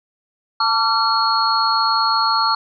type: tone cluster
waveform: sine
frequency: 894 / 1149 / 1368 / 4319 Hz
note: A5 / D6 / F6 / C#8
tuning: +27 / -38 / -36 / -46 cents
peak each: -20 dBFS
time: 0.6-2.55 s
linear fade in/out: 5 ms
effects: none